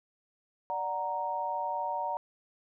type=chord; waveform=sine; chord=D augmented; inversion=none; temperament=equal; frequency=587.3 / 740 / 932.3 Hz; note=D5 / F#5 / A#5; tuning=0 / 0 / 0 cents; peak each=-38 / -36 / -32 dBFS; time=0.7-2.17 s; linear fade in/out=0 ms; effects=none